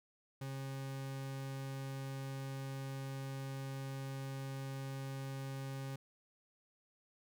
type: tone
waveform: 40% pulse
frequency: 135.3 Hz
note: C#3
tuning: 42 cents flat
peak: -40 dBFS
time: 0.41-5.96 s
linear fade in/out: 5 ms
effects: none